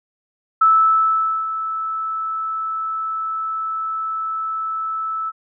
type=tone with ADSR envelope; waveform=sine; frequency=1311 Hz; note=E6; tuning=10 cents flat; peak=-9 dBFS; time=0.61-5.32 s; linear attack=8 ms; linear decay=840 ms; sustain=-12 dB; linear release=37 ms; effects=none